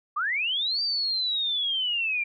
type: linear two-way sweep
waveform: sine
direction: up then down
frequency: 1121 to 4699 to 2345 Hz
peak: -24 dBFS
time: 0.16-2.24 s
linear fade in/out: 10 ms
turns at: 0.82 s
effects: none